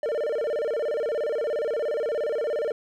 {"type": "tone with vibrato", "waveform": "triangle", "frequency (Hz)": 523.3, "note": "C5", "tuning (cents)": 0, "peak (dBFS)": -22, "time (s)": [0.03, 2.72], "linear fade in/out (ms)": 2, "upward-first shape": "square", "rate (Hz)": 17, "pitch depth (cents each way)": 230, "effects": []}